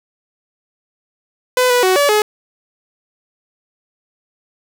sawtooth tone with pitch steps, 503 / 491.7 / 372.8 / 573 / 423.3 Hz, B4 / B4 / F#4 / D5 / G#4, +32 / -8 / +13 / -43 / +33 cents, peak -7 dBFS, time 1.57-2.22 s, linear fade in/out 2 ms, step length 130 ms, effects none

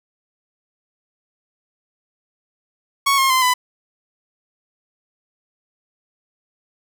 sawtooth tone with pitch steps, 1108.7 / 1071.6 / 1035.6 / 1000.9 Hz, C#6 / C6 / C6 / B5, 0 / +41 / -18 / +23 cents, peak -10 dBFS, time 3.06-3.54 s, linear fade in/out 10 ms, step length 120 ms, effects none

